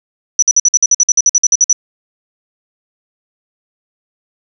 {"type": "tone bursts", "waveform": "sine", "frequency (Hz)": 5920, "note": "F#8", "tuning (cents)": 0, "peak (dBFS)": -5, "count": 16, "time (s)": [0.39, 1.729], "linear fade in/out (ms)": 2, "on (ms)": 34, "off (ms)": 53, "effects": []}